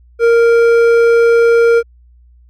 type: tone with hard clipping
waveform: sine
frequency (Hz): 465.6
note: A#4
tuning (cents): -2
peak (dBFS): -8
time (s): 0.19-1.83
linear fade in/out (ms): 50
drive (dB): 8
effects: added 60 Hz sine -42 dBFS peak until 2.49 s